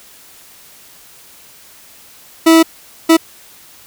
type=tone bursts at uneven times; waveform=40% pulse; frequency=326 Hz; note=E4; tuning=19 cents flat; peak=-4 dBFS; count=2; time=2.46-2.63 / 3.09-3.17 s; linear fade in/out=10 ms; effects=white hiss -42 dBFS RMS until 3.86 s